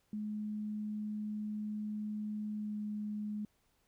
sine tone with pitch glide, 211.5 to 210 Hz, G#3 to G#3, +32 to +19 cents, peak -36 dBFS, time 0.13-3.45 s, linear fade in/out 2 ms, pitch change -13 cents, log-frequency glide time 2.55-2.77 s, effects pink hiss -75 dBFS RMS until 3.87 s

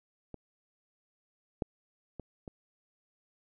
clicks, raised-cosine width 2 ms, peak -29 / -17 / -27 / -29 dBFS, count 4, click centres 0.343 / 1.622 / 2.197 / 2.478 s, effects none

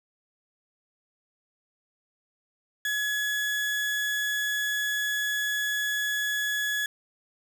35% pulse tone, 1692 Hz, G#6, 32 cents sharp, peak -24 dBFS, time 2.85-6.86 s, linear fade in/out 2 ms, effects none

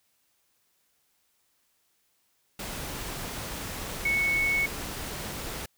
sine tone in noise, 2211 Hz, C#7, 5 cents flat, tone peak -23 dBFS, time 4.05-4.66 s, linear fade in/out 5 ms, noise pink, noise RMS -36 dBFS, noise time 2.59-5.66 s, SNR +10 dB, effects white hiss -71 dBFS RMS until 5.77 s

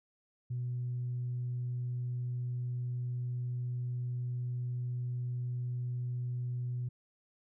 sine tone, 123.2 Hz, B2, 4 cents flat, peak -32 dBFS, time 0.5-6.89 s, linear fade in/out 10 ms, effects tanh soft clip ceiling -29 dBFS

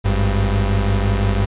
35% pulse tone pair together, 52.13 / 98.4 Hz, G#1 / G2, +7 / +7 cents, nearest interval major seventh, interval 1100 cents, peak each -16 dBFS, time 0.04-1.46 s, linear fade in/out 20 ms, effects resampled to 8000 Hz

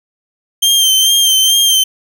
sawtooth tone with vibrato, 3152 Hz, G7, 9 cents sharp, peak -5 dBFS, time 0.62-1.84 s, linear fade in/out 10 ms, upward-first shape sine, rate 2.3 Hz, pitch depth 35 cents each way, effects none

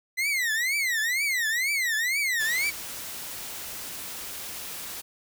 40% pulse tone with vibrato, 2000 Hz, B6, 21 cents sharp, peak -23 dBFS, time 0.17-2.71 s, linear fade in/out 20 ms, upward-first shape triangle, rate 2.1 Hz, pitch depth 280 cents each way
white noise, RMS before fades -37 dBFS, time 2.39-5.02 s, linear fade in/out 20 ms
effects none

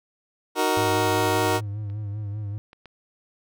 20% pulse chord, D# minor, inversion none, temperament just, 311.1 / 373.4 / 466.7 Hz, D#4 / F#4 / A#4, 0 / +16 / +2 cents, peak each -21 / -20 / -20 dBFS, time 0.55-1.61 s, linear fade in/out 50 ms
triangle tone with vibrato, 103.83 Hz, G#2, in tune, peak -26 dBFS, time 0.77-2.58 s, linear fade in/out 0 ms, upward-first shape sine, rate 5.1 Hz, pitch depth 60 cents each way
clicks, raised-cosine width 0.3 ms, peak -37 / -31 / -28 dBFS, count 3, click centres 1.9 / 2.731 / 2.857 s
effects none

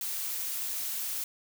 blue noise, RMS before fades -34 dBFS, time 0.01-1.24 s, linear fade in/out 2 ms, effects none

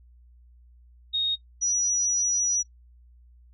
sine tone pair in turn, 3729 / 5853 Hz, A#7 / F#8, 0 / -20 cents, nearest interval minor sixth, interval 780 cents, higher second, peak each -22 dBFS, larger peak neither, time 1.13-1.36 / 1.61-2.63 s, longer second, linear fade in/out 20 ms, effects noise-tail reverb RT60 0.1 s tail -21 dB re dry + added 60 Hz sine -51 dBFS peak until 3.53 s

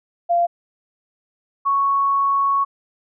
sine tone pair in turn, 691 / 1109 Hz, F5 / C#6, -19 / 0 cents, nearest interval minor sixth, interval 819 cents, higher second, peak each -14 / -15 dBFS, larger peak first, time 0.29-0.47 / 1.65-2.65 s, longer second, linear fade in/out 20 ms, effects none

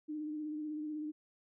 sine tone with vibrato, 304 Hz, D#4, 40 cents flat, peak -37 dBFS, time 0.08-1.12 s, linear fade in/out 20 ms, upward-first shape sine, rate 16 Hz, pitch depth 31 cents each way, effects none

